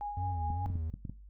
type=tone with tremolo; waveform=sine; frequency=824 Hz; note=G#5; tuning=14 cents flat; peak=-34 dBFS; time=0.01-0.66 s; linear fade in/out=0 ms; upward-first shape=sine; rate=4.9 Hz; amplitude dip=50%
type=tone with vibrato; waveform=triangle; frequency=86 Hz; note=F2; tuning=26 cents flat; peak=-31 dBFS; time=0.17-0.9 s; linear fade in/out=0 ms; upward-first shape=sine; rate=2.6 Hz; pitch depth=140 cents each way
type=clicks; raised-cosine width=5 ms; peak=-27 dBFS; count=7; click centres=0.504 / 0.662 / 0.701 / 0.756 / 0.94 / 1.052 / 1.096 s
effects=noise-tail reverb RT60 0.3 s tail -18 dB re dry + added 50 Hz sine -49 dBFS peak until 1.29 s